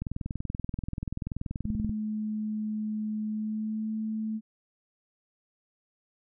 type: click train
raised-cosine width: 5 ms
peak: -20 dBFS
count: 40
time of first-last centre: 0.02-1.895 s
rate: 20.8 Hz
type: tone with pitch glide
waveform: sine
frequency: 214.3 to 218.3 Hz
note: A3 to A3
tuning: -45 to -13 cents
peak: -29 dBFS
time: 1.64-4.41 s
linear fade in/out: 50 ms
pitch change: +32 cents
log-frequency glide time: 3.28-3.93 s
effects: none